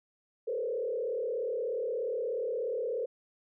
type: tone with frequency modulation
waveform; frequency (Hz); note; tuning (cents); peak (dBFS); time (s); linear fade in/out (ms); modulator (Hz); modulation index
sine; 479.1; A#4; +47; -30; 0.47-3.06; 10; 36.8; 1.4
effects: none